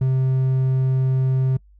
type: tone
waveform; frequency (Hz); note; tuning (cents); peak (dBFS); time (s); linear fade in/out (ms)
triangle; 131.1; C3; +4; -14; 0.01-1.57; 5
effects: noise-tail reverb RT60 0.1 s tail -26 dB re dry + added 50 Hz sine -48 dBFS peak until 1.79 s